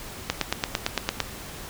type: click train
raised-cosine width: 0.2 ms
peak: -5 dBFS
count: 9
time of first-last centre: 0.3-1.203 s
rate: 8.86 Hz
effects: pink hiss -39 dBFS RMS until 1.69 s